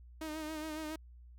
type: tone with vibrato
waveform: sawtooth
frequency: 311.1 Hz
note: D#4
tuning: in tune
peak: -35 dBFS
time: 0.21-0.96 s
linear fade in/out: 5 ms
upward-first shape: sine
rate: 7.2 Hz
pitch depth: 41 cents each way
effects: added 60 Hz sine -52 dBFS peak until 1.38 s